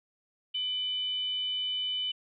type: tone with frequency modulation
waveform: sine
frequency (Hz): 3000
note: F#7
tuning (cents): +23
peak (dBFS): -29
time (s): 0.54-2.12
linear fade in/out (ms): 10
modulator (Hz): 644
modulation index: 0.24
effects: none